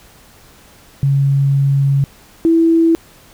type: tone pair in turn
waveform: sine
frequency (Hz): 138.59 / 329.6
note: C#3 / E4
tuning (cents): 0 / 0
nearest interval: octave + minor third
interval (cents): 1500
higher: second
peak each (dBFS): -10 / -8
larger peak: second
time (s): 1.03-2.04 / 2.45-2.95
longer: first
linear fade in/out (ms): 0
effects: pink hiss -45 dBFS RMS until 3.33 s